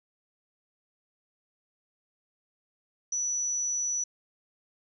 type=tone; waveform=sine; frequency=5920 Hz; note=F#8; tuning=in tune; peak=-27 dBFS; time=3.12-4.04 s; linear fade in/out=5 ms; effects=none